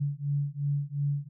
sine beating tone pair, 141.7 / 144.5 Hz, C#3 / D3, +38 / -28 cents, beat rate 2.8 Hz, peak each -30 dBFS, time 0-1.29 s, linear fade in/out 20 ms, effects none

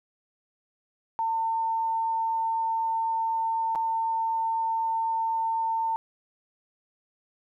sine tone with dropouts, 902 Hz, A5, 43 cents sharp, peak -24 dBFS, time 1.19-5.96 s, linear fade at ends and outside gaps 0 ms, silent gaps 3.751-3.757 s, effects 11-bit

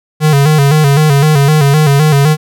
square tone with vibrato, 146.83 Hz, D3, in tune, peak -6 dBFS, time 0.2-2.37 s, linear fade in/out 50 ms, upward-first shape square, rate 3.9 Hz, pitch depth 84 cents each way, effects none

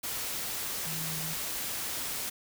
sine tone in noise, 160 Hz, D#3, 49 cents sharp, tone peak -39 dBFS, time 0.86-1.34 s, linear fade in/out 10 ms, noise white, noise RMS -35 dBFS, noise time 0.03-2.3 s, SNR -7 dB, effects none

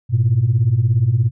sine beating tone pair, 103.83 / 120.83 Hz, G#2 / B2, 0 / -37 cents, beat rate 17 Hz, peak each -16 / -13 dBFS, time 0.09-1.31 s, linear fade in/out 50 ms, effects tanh soft clip ceiling -7 dBFS

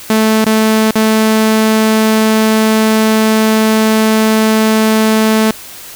sawtooth tone with dropouts, 218.9 Hz, A3, 9 cents flat, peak -4 dBFS, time 0.1-5.51 s, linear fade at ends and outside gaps 2 ms, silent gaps 0.445-0.463 / 0.909-0.955 s, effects white hiss -31 dBFS RMS until 5.95 s

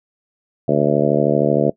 harmonic tone, 73 Hz, D2, 10 cents flat, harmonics 2 / 3 / 4 / 5 / 6 / 7 / 8 / 9, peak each -21 / -21 / -21 / -21 / -21 / -21 / -21 / -21 dBFS, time 0.68-1.7 s, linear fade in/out 5 ms, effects noise-tail reverb RT60 0.1 s tail -20 dB re dry

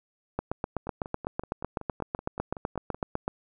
two click trains, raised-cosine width 1 ms, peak -24 / -14 dBFS, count 12 / 24, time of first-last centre 0.87-2.945 / 0.39-3.279 s, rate 5.3 / 7.96 Hz, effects none

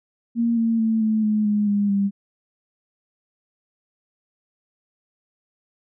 sine tone with pitch steps, 233.1 / 227.9 / 222.8 / 217.9 / 213 / 208.3 / 203.6 / 199.09 Hz, A#3 / A#3 / A3 / A3 / G#3 / G#3 / G#3 / G3, 0 / -39 / +22 / -17 / +44 / +5 / -34 / +27 cents, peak -17 dBFS, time 0.35-2.11 s, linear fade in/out 50 ms, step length 220 ms, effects none

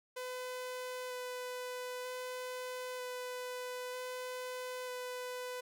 sawtooth tone with vibrato, 502 Hz, B4, 28 cents sharp, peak -36 dBFS, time 0.16-5.61 s, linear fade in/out 10 ms, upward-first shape square, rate 0.53 Hz, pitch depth 8 cents each way, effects none

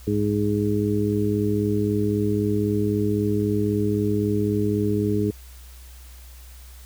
harmonic tone, 103.83 Hz, G#2, in tune, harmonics 1 / 2 / 3 / 4, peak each -25 / -25 / -25 / -25 dBFS, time 0.07-5.31 s, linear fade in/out 5 ms, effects added 62 Hz sine -41 dBFS peak until 6.85 s + white hiss -50 dBFS RMS until 6.85 s

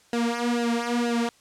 sawtooth tone with flanger, 236.9 Hz, A#3, 28 cents sharp, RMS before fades -25 dBFS, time 0.13-1.29 s, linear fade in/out 2 ms, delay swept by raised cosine 0.87 to 3.97 ms, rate 2.1 Hz, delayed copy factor -1, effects white hiss -58 dBFS RMS until 1.4 s + low-pass 8000 Hz 12 dB/octave

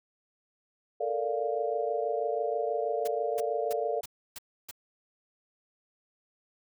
sine chord, Bb major seventh, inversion third, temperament equal, 440 / 466.2 / 587.3 / 698.5 Hz, A4 / Bb4 / D5 / F5, 0 / 0 / 0 / 0 cents, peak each -33 dBFS, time 1-4.01 s, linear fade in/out 10 ms
white noise bursts, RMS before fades -41 dBFS, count 6, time 3.05-4.712 s, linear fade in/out 5 ms, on 27 ms, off 300 ms
effects none

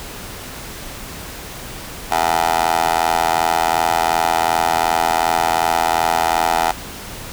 15% pulse tone with high-pass filter, 82.7 Hz, E2, 6 cents sharp, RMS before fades -17 dBFS, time 2.11-6.72 s, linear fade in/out 10 ms, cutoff 740 Hz, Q 3, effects pink hiss -32 dBFS RMS until 7.32 s

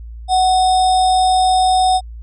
sine tone with sample-and-hold, 743 Hz, F#5, 7 cents sharp, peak -10 dBFS, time 0.28-2.01 s, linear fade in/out 50 ms, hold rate 4410 Hz, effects added 57 Hz sine -29 dBFS peak until 2.22 s + resampled to 24000 Hz

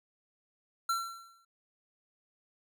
square tone with exponential decay, 1355 Hz, E6, 47 cents sharp, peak -27 dBFS, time 0.89-1.45 s, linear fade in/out 5 ms, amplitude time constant 120 ms, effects none

